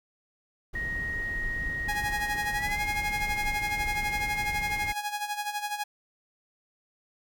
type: noise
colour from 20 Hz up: brown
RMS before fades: -37 dBFS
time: 0.73-4.93 s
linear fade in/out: 10 ms
type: tone with pitch glide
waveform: sine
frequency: 1877 to 2131 Hz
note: A#6 to C7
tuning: +11 to +31 cents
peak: -30 dBFS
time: 0.75-4.92 s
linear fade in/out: 5 ms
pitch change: +220 cents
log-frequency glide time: 2.54-2.81 s
type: tone with tremolo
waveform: sawtooth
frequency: 830.6 Hz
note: G#5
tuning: in tune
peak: -24 dBFS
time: 1.88-5.84 s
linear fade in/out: 10 ms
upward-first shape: sine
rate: 12 Hz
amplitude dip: 70%
effects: none